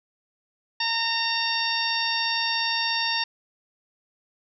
harmonic tone, 917 Hz, A#5, 29 cents flat, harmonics 1 / 2 / 3 / 4 / 5 / 6, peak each -30 / -30 / -30 / -30 / -30 / -30 dBFS, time 0.8-3.24 s, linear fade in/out 5 ms, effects none

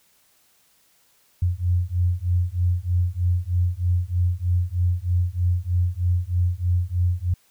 sine beating tone pair, 87.31 / 90.51 Hz, F2 / F#2, 0 / -38 cents, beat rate 3.2 Hz, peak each -22 dBFS, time 1.42-7.34 s, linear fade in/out 5 ms, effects white hiss -61 dBFS RMS until 7.5 s

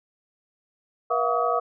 sine tone cluster, 480.8 / 664 / 716 / 1139 / 1264 Hz, B4 / E5 / F5 / C#6 / D#6, -46 / +12 / +43 / +47 / +27 cents, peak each -27 dBFS, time 1.1-1.6 s, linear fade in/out 10 ms, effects none

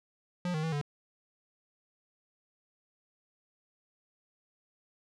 square tone with pitch steps, 178 / 155.7 / 161.6 / 145.3 Hz, F3 / D#3 / E3 / D3, +33 / +2 / -34 / -18 cents, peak -31 dBFS, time 0.45-0.814 s, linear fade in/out 2 ms, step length 91 ms, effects low-pass 6000 Hz 12 dB/octave

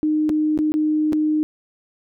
sine tone with dropouts, 306.7 Hz, D#4, 25 cents flat, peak -16 dBFS, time 0.03-1.43 s, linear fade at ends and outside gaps 0 ms, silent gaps 0.293-0.299 / 0.576-0.589 / 0.72-0.74 / 1.124-1.131 s, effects none

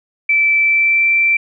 sine tone with pitch glide, 2323 to 2343 Hz, D7 to D7, -20 to -5 cents, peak -10 dBFS, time 0.29-1.37 s, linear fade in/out 5 ms, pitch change +15 cents, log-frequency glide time 0.58-1.08 s, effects none

